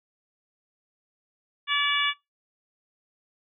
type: harmonic tone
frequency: 575 Hz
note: D5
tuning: 37 cents flat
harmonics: 2 / 3 / 4 / 5 / 6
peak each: -28 / -28 / -28 / -28 / -28 dBFS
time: 1.67-2.14 s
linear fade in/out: 50 ms
effects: noise-tail reverb RT60 0.2 s tail -22 dB re dry